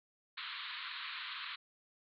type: band-pass noise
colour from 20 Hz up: white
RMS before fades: -44 dBFS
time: 0.37-1.56 s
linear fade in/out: 10 ms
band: 990 to 4200 Hz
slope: 96 dB/octave
effects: none